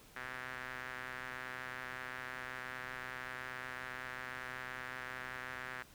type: tone with band-pass filter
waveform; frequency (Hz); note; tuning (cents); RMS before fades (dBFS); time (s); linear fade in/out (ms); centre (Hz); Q
sawtooth; 127.8; C3; -40; -45; 0.16-5.83; 5; 1700; 2.9
effects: pink hiss -60 dBFS RMS until 5.94 s